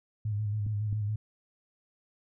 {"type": "tone with vibrato", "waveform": "sine", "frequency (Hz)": 105.1, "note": "G#2", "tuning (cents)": 21, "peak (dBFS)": -28, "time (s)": [0.25, 1.16], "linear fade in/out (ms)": 5, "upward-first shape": "square", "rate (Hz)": 7.2, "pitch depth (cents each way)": 39}
{"type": "clicks", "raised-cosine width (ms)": 5, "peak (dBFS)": -27, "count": 2, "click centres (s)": [0.665, 0.928]}
{"effects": []}